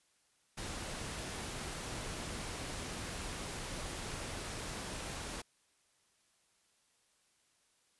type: noise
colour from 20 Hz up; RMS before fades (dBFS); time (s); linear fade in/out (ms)
pink; -42; 0.57-5.42; 10
effects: white hiss -73 dBFS RMS until 7.99 s + resampled to 24000 Hz